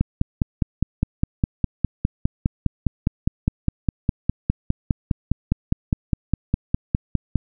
click train, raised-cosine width 5 ms, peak -5 dBFS, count 37, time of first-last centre 0.01-7.357 s, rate 4.9 Hz, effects none

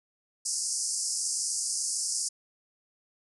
white band-pass noise, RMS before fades -31 dBFS, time 0.45-2.29 s, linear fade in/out 10 ms, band 4800 to 10000 Hz, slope 96 dB/octave, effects none

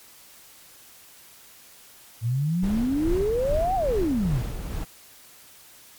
sine exponential two-way sweep, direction up then down, 109.6 to 784 to 109.6 Hz, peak -21 dBFS, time 2.21-4.43 s, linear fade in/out 50 ms, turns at 3.75 s
brown noise with tremolo, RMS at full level -28 dBFS, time 2.62-4.85 s, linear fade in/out 20 ms, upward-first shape sine, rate 2.4 Hz, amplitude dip 40%
effects white hiss -50 dBFS RMS until 5.98 s + MP3 96 kbps

